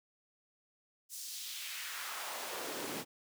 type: noise with high-pass filter sweep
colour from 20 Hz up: pink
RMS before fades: -42 dBFS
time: 1.09-3.05 s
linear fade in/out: 50 ms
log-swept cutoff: 7100 to 200 Hz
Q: 1.4
effects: none